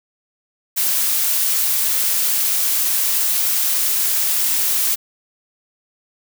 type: noise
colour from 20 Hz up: blue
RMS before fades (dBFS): -18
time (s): 0.76-4.96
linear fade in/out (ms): 20
effects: none